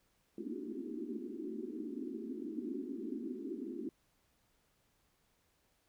pink band-pass noise, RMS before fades -42 dBFS, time 0.38-3.89 s, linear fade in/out 2 ms, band 220 to 390 Hz, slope 96 dB/octave, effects pink hiss -75 dBFS RMS until 5.88 s

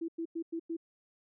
sine tone bursts, 330.9 Hz, E4, 7 cents sharp, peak -33 dBFS, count 5, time 0.01-0.768 s, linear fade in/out 10 ms, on 74 ms, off 97 ms, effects none

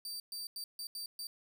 sawtooth tone bursts at uneven times, 4648 Hz, D8, 19 cents flat, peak -37 dBFS, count 6, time 0.05-0.2 / 0.32-0.47 / 0.56-0.64 / 0.79-0.87 / 0.95-1.06 / 1.19-1.27 s, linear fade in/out 2 ms, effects none

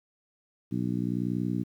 harmonic tone, 60.8 Hz, B1, 26 cents flat, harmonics 2 / 3 / 4 / 5 / 6, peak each -33 / -31 / -32 / -34 / -43 dBFS, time 0.71-1.64 s, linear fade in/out 20 ms, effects 10-bit

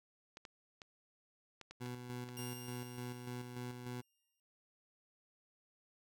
clicks, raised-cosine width 0.2 ms, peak -33 dBFS, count 7, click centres 0.371 / 0.452 / 0.818 / 1.613 / 1.71 / 1.861 / 2.289 s
20% pulse tone with tremolo, 123.47 Hz, B2, in tune, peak -37 dBFS, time 1.8-4.02 s, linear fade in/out 20 ms, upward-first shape square, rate 3.4 Hz, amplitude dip 45%
10% pulse tone with exponential decay, 2813 Hz, F7, 12 cents sharp, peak -37 dBFS, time 2.37-4.4 s, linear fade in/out 1 ms, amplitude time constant 440 ms
effects none

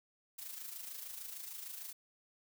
blue noise with amplitude modulation, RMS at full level -44 dBFS, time 0.38-1.93 s, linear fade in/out 10 ms, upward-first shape sine, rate 26.6 Hz, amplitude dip 55%, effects none

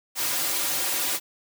white noise with comb filter, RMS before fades -26 dBFS, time 0.15-1.2 s, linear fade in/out 50 ms, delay 4.6 ms, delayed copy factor -0.95, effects high-pass 200 Hz 12 dB/octave

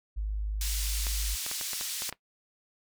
sine tone, 51.91 Hz, G#1, in tune, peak -29 dBFS, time 0.16-1.36 s, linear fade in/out 20 ms
pink band-pass noise, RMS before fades -35 dBFS, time 0.61-2.1 s, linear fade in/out 2 ms, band 4000 to 15000 Hz, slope 12 dB/octave
clicks, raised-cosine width 0.3 ms, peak -21 dBFS, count 9, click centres 1.068 / 1.464 / 1.514 / 1.612 / 1.733 / 1.811 / 2.021 / 2.092 / 2.126 s
effects noise-tail reverb RT60 0.1 s tail -18 dB re dry

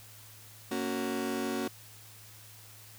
35% pulse chord, F# major, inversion first, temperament just, 231.2 / 277.5 / 370 Hz, A#3 / C#4 / F#4, -14 / +2 / 0 cents, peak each -34 dBFS, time 0.71-1.68 s, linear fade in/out 5 ms, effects added 107 Hz sine -55 dBFS peak until 2.98 s + white hiss -53 dBFS RMS until 2.98 s

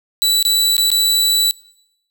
sawtooth tone with dropouts, 3951 Hz, B7, in tune, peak -9 dBFS, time 0.22-1.51 s, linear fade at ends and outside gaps 0 ms, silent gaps 0.427-0.451 / 0.767-0.78 / 0.903-0.916 s, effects noise-tail reverb RT60 0.8 s tail -23 dB re dry

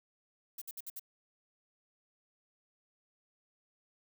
violet noise bursts, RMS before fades -43 dBFS, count 5, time 0.58-0.996 s, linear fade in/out 5 ms, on 36 ms, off 59 ms, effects none

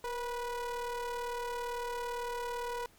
square ring-modulated tone, 247.3 Hz, B3, 3 cents sharp, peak -33 dBFS, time 0.04-2.86 s, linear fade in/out 2 ms, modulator 723 Hz, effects pink hiss -63 dBFS RMS until 2.98 s

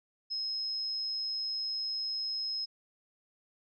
sine tone, 5140 Hz, E8, 45 cents flat, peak -32 dBFS, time 0.3-2.66 s, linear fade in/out 20 ms, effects none

